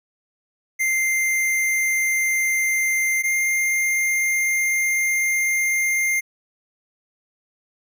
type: tone pair in turn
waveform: square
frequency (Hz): 2093 / 2108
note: C7 / C7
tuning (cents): 0 / +12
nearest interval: unison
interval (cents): 12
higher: second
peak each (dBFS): -19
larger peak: neither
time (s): 0.79-3.23 / 3.23-6.21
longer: second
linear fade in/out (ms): 20
effects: none